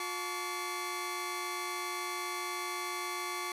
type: tone cluster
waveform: sawtooth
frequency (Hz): 357.5 / 867 / 1140 / 2088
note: F4 / A5 / C#6 / C7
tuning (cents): +41 / -26 / +48 / -4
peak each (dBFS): -38 / -40 / -34 / -39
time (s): 0-3.52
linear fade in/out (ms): 2
effects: resampled to 32000 Hz